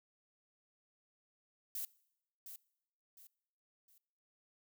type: noise with echo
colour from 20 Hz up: violet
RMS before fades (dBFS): -41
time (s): 1.75-1.85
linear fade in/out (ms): 2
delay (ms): 710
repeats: 3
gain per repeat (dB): -9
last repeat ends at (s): 3.98
effects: noise-tail reverb RT60 0.8 s tail -23 dB re dry